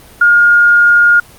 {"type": "tone", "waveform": "sine", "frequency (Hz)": 1422, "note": "F6", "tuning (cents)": 31, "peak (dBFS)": -4, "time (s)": [0.21, 1.2], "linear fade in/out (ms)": 5, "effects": ["pink hiss -39 dBFS RMS until 1.38 s", "Opus 24 kbps"]}